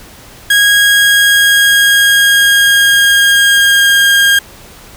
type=tone with pitch glide; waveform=30% pulse; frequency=1642 to 1615.7 Hz; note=G#6 to G#6; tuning=-20 to -48 cents; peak=-3 dBFS; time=0.5-4.39 s; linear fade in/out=5 ms; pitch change=-28 cents; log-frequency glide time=0.74-4 s; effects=pink hiss -36 dBFS RMS until 4.96 s